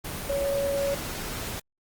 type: tone in noise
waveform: sine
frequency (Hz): 559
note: C#5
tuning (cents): +14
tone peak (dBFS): -24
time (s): 0.29-0.95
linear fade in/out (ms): 10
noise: pink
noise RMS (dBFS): -34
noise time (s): 0.04-1.6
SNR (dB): +7
effects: Opus 24 kbps